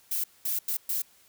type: noise bursts at uneven times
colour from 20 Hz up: violet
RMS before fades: -29 dBFS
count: 4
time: 0.11-0.24 / 0.45-0.59 / 0.68-0.77 / 0.89-1.02 s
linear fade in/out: 5 ms
effects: white hiss -60 dBFS RMS until 1.28 s